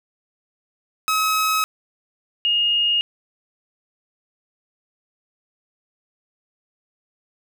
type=tone pair in turn; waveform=sawtooth / sine; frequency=1279 / 2851 Hz; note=D#6 / F7; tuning=+47 / +35 cents; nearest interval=octave + major second; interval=1388 cents; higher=second; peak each=-14 / -16 dBFS; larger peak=first; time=1.08-1.64 / 2.45-3.01 s; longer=neither; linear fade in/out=0 ms; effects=none